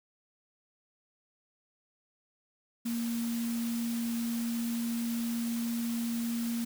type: tone in noise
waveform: sine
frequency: 233.1 Hz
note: A#3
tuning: in tune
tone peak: -30 dBFS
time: 2.85-6.65 s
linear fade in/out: 10 ms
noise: white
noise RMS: -43 dBFS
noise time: 2.85-6.65 s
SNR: +10 dB
effects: none